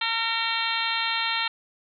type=harmonic tone with a mistuned harmonic; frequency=455.1 Hz; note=A#4; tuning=42 cents flat; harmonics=2 / 3 / 4 / 5 / 6 / 7 / 8 / 9; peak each=-32 / -32 / -32 / -32 / -32 / -32 / -32 / -32 dBFS; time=0.01-1.48 s; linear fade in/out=5 ms; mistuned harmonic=4; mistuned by=+16 cents; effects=none